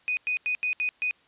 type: tone bursts at uneven times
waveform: sine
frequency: 2489 Hz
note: D#7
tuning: in tune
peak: -24 dBFS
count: 6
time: 0.08-0.17 / 0.27-0.37 / 0.46-0.55 / 0.63-0.73 / 0.8-0.89 / 1.02-1.11 s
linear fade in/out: 0 ms
effects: white hiss -61 dBFS RMS until 1.27 s + resampled to 8000 Hz